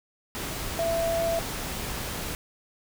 sine tone in noise, 667 Hz, E5, 20 cents sharp, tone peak -24 dBFS, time 0.79-1.39 s, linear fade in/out 0 ms, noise pink, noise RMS -33 dBFS, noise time 0.35-2.35 s, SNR +6 dB, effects none

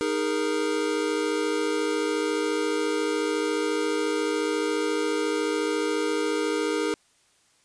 square chord, D# suspended fourth, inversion none, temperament equal with one note detuned, 311.1 / 412 / 466.2 Hz, D#4 / G#4 / A#4, 0 / -14 / 0 cents, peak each -29 dBFS, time 0.01-6.94 s, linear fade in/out 0 ms, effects white hiss -63 dBFS RMS until 7.64 s + resampled to 22050 Hz

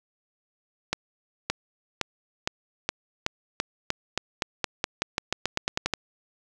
accelerating click train, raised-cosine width 0.2 ms, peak -7 dBFS, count 21, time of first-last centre 0.93-5.937 s, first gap 570 ms, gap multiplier 0.9, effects none

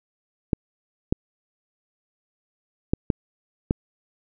clicks, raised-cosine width 3 ms, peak -6 dBFS, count 5, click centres 0.532 / 1.125 / 2.935 / 3.102 / 3.709 s, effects none

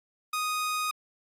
sawtooth tone, 1244 Hz, D#6, 1 cent flat, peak -24 dBFS, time 0.33-0.91 s, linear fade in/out 5 ms, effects AAC 48 kbps

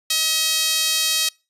sawtooth tone with high-pass filter, 637 Hz, D#5, 41 cents sharp, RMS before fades -20 dBFS, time 0.1-1.29 s, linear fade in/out 5 ms, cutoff 3900 Hz, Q 1.4, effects noise-tail reverb RT60 0.3 s tail -26 dB re dry + resampled to 32000 Hz

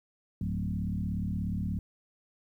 sine tone with frequency modulation, 139.1 Hz, C#3, 6 cents sharp, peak -29 dBFS, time 0.41-1.79 s, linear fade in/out 2 ms, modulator 36.8 Hz, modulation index 2.3, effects 11-bit

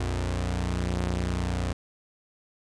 sawtooth tone pair together, 60.16 / 90 Hz, B1 / F#2, -45 / -47 cents, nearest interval perfect fifth, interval 698 cents, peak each -25 dBFS, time 0-1.73 s, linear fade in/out 5 ms, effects resampled to 22050 Hz

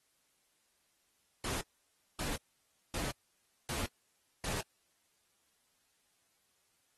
pink noise bursts, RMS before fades -38 dBFS, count 5, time 1.44-4.61 s, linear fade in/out 2 ms, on 170 ms, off 580 ms, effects white hiss -75 dBFS RMS until 6.97 s + AAC 32 kbps

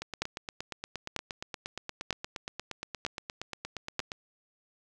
two click trains, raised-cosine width 0.2 ms, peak -19 / -12 dBFS, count 36 / 5, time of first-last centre 0.02-4.118 / 0.22-3.994 s, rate 8.54 / 1.06 Hz, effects none

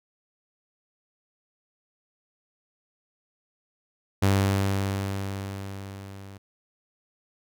sawtooth tone with level ramp, 98 Hz, G2, in tune, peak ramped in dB -14 to -38 dBFS, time 4.22-6.38 s, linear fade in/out 10 ms, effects none

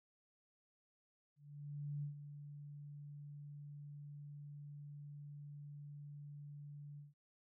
sine tone with ADSR envelope, 145.3 Hz, D3, 18 cents flat, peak -39 dBFS, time 1.36-7.14 s, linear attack 670 ms, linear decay 110 ms, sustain -10 dB, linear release 160 ms, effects none

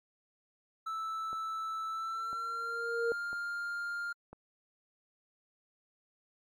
triangle tone with pitch glide, 1316 to 1402.3 Hz, E6 to F6, -3 to +7 cents, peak -33 dBFS, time 0.86-4.13 s, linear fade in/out 10 ms, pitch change +110 cents, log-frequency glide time 1.89-2.88 s
click train, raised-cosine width 1 ms, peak -34 dBFS, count 4, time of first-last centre 1.33-4.33 s, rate 1 Hz
sine tone with exponential growth, 465.1 Hz, A#4, 4 cents flat, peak -27 dBFS, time 2.15-3.12 s, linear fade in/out 1 ms, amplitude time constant 210 ms
effects AAC 64 kbps

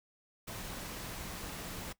sine tone in noise, 180.7 Hz, F#3, 41 cents flat, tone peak -51 dBFS, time 0.47-1.93 s, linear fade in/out 10 ms, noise pink, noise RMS -43 dBFS, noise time 0.47-1.93 s, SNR -11 dB, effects noise-tail reverb RT60 0.1 s tail -18 dB re dry

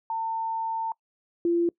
sine tone pair in turn, 900 / 342.2 Hz, A5 / F4, +39 / -35 cents, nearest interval octave + perfect fourth, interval 1674 cents, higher first, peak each -26 / -20 dBFS, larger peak second, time 0.1-0.92 / 1.45-1.69 s, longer first, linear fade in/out 2 ms, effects noise-tail reverb RT60 0.1 s tail -24 dB re dry

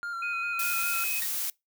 triangle tone with vibrato, 1386 Hz, F6, 14 cents flat, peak -30 dBFS, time 0.03-1.04 s, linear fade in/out 0 ms, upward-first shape square, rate 5 Hz, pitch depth 24 cents each way
sine tone with pitch glide, 2500 to 2539 Hz, D#7 to D#7, +8 to +34 cents, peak -31 dBFS, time 0.22-1.2 s, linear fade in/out 5 ms, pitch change +26 cents, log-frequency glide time 0.81-0.93 s
blue noise, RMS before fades -31 dBFS, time 0.59-1.5 s, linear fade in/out 2 ms
sawtooth tone with exponential decay, 1871 Hz, A#6, 6 cents sharp, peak -28 dBFS, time 1.22-1.32 s, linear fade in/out 1 ms, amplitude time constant 21 ms
effects noise-tail reverb RT60 0.2 s tail -25 dB re dry

